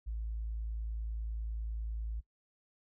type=tone; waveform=sine; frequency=55 Hz; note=A1; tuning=in tune; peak=-34 dBFS; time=0.06-2.21 s; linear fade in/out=20 ms; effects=noise-tail reverb RT60 0.1 s tail -22 dB re dry + tanh soft clip ceiling -30 dBFS